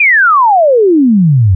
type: exponential sweep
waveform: sine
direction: down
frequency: 2495 to 88.2 Hz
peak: -4 dBFS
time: 0-1.55 s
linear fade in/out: 5 ms
effects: none